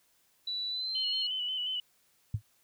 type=tone with pitch glide; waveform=sine; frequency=3951 to 4259 Hz; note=B7 to C8; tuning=0 to +30 cents; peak=-32 dBFS; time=0.47-1.27 s; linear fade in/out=5 ms; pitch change=+130 cents; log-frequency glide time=0.69-1.09 s
type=tone with vibrato; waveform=sine; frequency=3000 Hz; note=F#7; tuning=23 cents sharp; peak=-31 dBFS; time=0.95-1.8 s; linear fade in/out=2 ms; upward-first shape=square; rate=5.6 Hz; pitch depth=29 cents each way
type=tone with exponential decay; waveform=sine; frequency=106.2 Hz; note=G#2; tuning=39 cents sharp; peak=-24 dBFS; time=2.34-2.42 s; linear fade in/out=5 ms; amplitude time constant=16 ms
effects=white hiss -69 dBFS RMS until 2.63 s